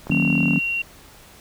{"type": "click train", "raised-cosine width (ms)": 1, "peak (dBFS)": -20, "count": 20, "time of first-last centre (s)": [0.07, 0.56], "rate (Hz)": 38.8}
{"type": "chord", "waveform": "sine", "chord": "D# minor seventh", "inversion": "none", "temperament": "equal", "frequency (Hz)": [155.56, 185, 233.1, 277.2], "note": ["D#3", "F#3", "A#3", "C#4"], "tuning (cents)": [0, 0, 0, 0], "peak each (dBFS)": -23, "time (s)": [0.1, 0.59], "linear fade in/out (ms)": 0}
{"type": "tone", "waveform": "sine", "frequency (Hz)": 2750, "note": "F7", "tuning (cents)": -27, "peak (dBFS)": -21, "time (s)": [0.11, 0.82], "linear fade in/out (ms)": 5}
{"effects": ["pink hiss -47 dBFS RMS until 1.4 s"]}